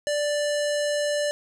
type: tone with low-pass filter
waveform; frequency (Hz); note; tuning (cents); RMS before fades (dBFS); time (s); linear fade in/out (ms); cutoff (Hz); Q
square; 587.3; D5; 0; -25; 0.07-1.31; 0; 8000; 1.7
effects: none